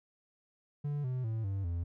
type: tone with pitch steps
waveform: triangle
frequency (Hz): 145.5 / 127.4 / 111.55 / 97.67 / 85.52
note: D3 / C3 / A2 / G2 / F2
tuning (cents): -16 / -46 / +24 / -6 / -36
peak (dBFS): -30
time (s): 0.84-1.84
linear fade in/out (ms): 10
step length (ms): 200
effects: none